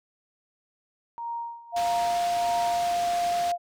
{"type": "tone with tremolo", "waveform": "sine", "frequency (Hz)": 935, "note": "A#5", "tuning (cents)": 5, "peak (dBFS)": -29, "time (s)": [1.18, 2.93], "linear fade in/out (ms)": 0, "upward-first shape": "sine", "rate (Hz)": 1.6, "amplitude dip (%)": 85}
{"type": "tone", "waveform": "sine", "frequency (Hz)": 699, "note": "F5", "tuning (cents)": 1, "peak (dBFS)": -23, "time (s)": [1.72, 3.58], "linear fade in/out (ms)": 50}
{"type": "low-pass noise", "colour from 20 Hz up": "white", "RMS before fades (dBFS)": -38, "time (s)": [1.76, 3.52], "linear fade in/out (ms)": 5, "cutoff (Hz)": 5300, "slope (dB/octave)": 12}
{"effects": []}